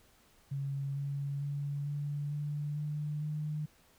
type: tone with pitch steps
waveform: sine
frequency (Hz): 138.59 / 140.69 / 142.82 / 144.98 / 147.17 / 149.4 / 151.66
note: C#3 / C#3 / D3 / D3 / D3 / D3 / D#3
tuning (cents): 0 / +26 / -48 / -22 / +4 / +30 / -44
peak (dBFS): -33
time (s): 0.51-3.66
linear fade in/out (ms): 10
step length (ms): 450
effects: pink hiss -65 dBFS RMS until 3.98 s